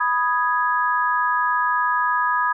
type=chord; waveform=sine; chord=G# minor; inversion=first; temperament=equal; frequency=987.8 / 1244.5 / 1661.2 Hz; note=B5 / D#6 / G#6; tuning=0 / 0 / 0 cents; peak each=-21 / -22 / -23 dBFS; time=0-2.53 s; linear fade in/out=10 ms; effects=none